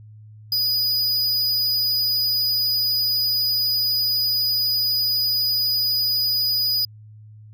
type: tone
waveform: square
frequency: 4944 Hz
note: D#8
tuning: 12 cents flat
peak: -19 dBFS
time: 0.52-6.85 s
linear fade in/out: 2 ms
effects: added 107 Hz sine -41 dBFS peak until 7.53 s